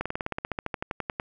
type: slowing click train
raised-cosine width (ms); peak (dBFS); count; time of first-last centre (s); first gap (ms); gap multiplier
0.5; -14; 18; 0.01-1.199; 46; 1.05
effects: none